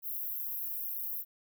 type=high-pass noise; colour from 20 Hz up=pink; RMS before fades=-37 dBFS; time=0.02-1.25 s; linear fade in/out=50 ms; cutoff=12000 Hz; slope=96 dB/octave; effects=none

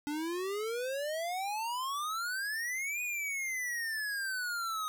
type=exponential two-way sweep; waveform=square; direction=up then down; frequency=287.6 to 2489 to 1247 Hz; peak=-34 dBFS; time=0.07-4.88 s; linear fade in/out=0 ms; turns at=3.02 s; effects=none

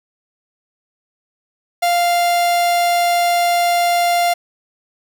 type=tone; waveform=45% pulse; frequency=697 Hz; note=F5; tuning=4 cents flat; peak=-13 dBFS; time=1.82-4.34 s; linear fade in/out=10 ms; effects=7-bit

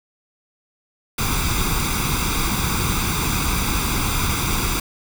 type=noise with comb filter; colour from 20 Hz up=pink; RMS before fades=-21 dBFS; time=1.18-4.8 s; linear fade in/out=5 ms; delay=0.83 ms; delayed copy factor=+0.75; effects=none

